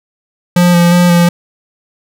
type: tone with vibrato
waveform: square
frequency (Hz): 174.61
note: F3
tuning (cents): 0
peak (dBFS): -6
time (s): 0.56-1.29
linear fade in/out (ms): 5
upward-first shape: square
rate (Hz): 2.8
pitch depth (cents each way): 17
effects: none

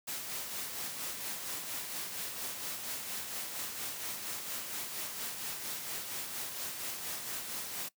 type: noise with tremolo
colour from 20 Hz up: white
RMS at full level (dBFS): -38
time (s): 0.07-7.89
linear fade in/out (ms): 10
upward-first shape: sine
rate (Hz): 4.3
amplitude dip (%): 40
effects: noise-tail reverb RT60 0.1 s tail -20 dB re dry + high-pass 100 Hz 12 dB/octave

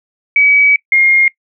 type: tone pair in turn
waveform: sine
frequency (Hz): 2276 / 2132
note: C#7 / C7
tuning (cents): +45 / +32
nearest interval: minor second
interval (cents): 113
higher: first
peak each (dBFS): -6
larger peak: neither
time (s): 0.36-0.76 / 0.92-1.28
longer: first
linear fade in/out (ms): 2
effects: noise-tail reverb RT60 0.1 s tail -22 dB re dry

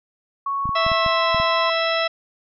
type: tone with pitch glide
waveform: sine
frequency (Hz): 1108.7 to 1034.5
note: C#6 to C6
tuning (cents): 0 to -20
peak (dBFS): -21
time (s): 0.46-1.7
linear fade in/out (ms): 5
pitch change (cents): -120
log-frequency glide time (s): 0.81-1.3
type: clicks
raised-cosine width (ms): 5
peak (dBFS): -18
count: 7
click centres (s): 0.656 / 0.692 / 0.865 / 0.917 / 1.063 / 1.346 / 1.4
type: harmonic tone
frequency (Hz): 659.3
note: E5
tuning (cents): 0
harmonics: 1 / 2 / 3 / 4 / 5 / 6 / 8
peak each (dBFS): -22 / -25 / -27 / -28 / -29 / -30 / -31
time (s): 0.75-2.08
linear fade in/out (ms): 10
effects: none

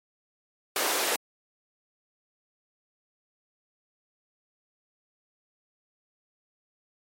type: high-pass noise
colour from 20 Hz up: pink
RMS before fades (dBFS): -27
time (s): 0.76-1.16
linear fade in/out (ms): 2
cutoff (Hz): 360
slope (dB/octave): 24
effects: MP3 64 kbps

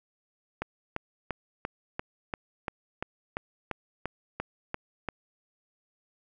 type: click train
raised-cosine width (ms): 0.5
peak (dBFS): -16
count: 14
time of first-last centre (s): 0.62-5.087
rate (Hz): 2.91
effects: none

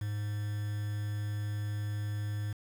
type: tone with quantisation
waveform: triangle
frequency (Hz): 104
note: G#2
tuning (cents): +3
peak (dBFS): -30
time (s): 0.01-2.53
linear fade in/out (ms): 5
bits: 8
effects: none

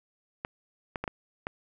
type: clicks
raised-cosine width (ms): 0.5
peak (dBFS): -17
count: 5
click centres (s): 0.449 / 0.958 / 1.04 / 1.078 / 1.469
effects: none

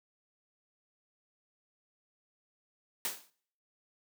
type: noise with exponential decay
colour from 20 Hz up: white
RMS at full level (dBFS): -31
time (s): 3.05-3.3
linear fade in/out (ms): 0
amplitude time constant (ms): 53
effects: noise-tail reverb RT60 0.6 s tail -23 dB re dry + high-pass 200 Hz 12 dB/octave

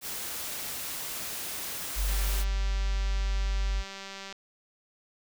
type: noise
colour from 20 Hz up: white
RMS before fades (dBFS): -36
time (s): 0.01-2.45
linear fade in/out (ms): 50
type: tone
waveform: sine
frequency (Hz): 47.89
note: G1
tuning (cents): -40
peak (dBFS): -25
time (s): 1.95-3.84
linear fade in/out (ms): 50
type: click train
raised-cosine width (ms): 0.2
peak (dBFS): -24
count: 437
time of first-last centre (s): 2.09-4.326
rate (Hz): 195
effects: none

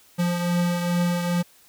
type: beating tone pair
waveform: square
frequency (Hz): 174.61 / 177.01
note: F3 / F3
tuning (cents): 0 / +24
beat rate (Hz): 2.4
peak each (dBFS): -22 / -31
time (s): 0.18-1.43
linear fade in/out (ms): 20
effects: white hiss -55 dBFS RMS until 1.68 s

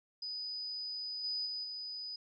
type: tone with level steps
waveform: sine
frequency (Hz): 4978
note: D#8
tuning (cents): 0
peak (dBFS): -38 / -34 / -37 / -40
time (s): 0.22-2.16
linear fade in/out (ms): 5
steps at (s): 1.23 / 1.45 / 1.63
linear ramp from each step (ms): 20
effects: none

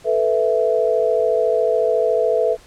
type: chord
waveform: sine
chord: A suspended second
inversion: none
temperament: equal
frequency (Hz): 440 / 493.9 / 659.3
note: A4 / B4 / E5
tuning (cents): 0 / 0 / 0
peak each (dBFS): -19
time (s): 0.04-2.57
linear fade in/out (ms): 50
effects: pink hiss -48 dBFS RMS until 2.66 s + low-pass 10000 Hz 12 dB/octave

